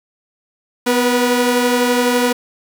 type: tone pair together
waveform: sawtooth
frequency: 248.4 / 484.9 Hz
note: B3 / B4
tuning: +10 / -32 cents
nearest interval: octave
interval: 1158 cents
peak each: -12 dBFS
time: 0.86-2.33 s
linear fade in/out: 10 ms
effects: 7-bit